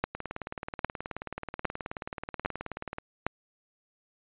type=two click trains; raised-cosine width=0.5 ms; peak=-11 / -20 dBFS; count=5 / 54; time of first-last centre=0.04-3.266 / 0.15-2.984 s; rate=1.24 / 18.7 Hz; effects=resampled to 8000 Hz